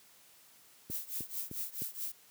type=click train; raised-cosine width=3 ms; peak=-30 dBFS; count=4; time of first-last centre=0.9-1.82 s; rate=3.26 Hz
type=noise with tremolo; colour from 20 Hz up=violet; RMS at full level=-36 dBFS; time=0.9-2.12 s; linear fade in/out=5 ms; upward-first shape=triangle; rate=4.6 Hz; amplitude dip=95%
effects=white hiss -61 dBFS RMS until 2.3 s + high-pass 80 Hz 12 dB/octave